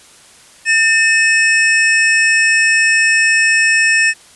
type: tone pair together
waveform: square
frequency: 1800 / 2566 Hz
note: A6 / E7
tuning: +39 / -47 cents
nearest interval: tritone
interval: 614 cents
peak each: -12 / -14 dBFS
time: 0.65-4.14 s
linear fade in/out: 50 ms
effects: white hiss -43 dBFS RMS until 4.35 s + resampled to 24000 Hz